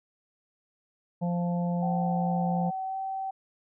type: harmonic tone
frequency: 174.4 Hz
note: F3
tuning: 2 cents flat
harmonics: 1 / 3 / 4 / 5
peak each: -26 / -36 / -38 / -40 dBFS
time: 1.21-2.71 s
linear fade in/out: 20 ms
type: tone with pitch glide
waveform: sine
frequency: 761 to 769.8 Hz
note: F#5 to G5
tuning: +48 to -32 cents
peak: -30 dBFS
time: 1.82-3.31 s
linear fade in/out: 10 ms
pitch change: +20 cents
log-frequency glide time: 2.85-2.97 s
effects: none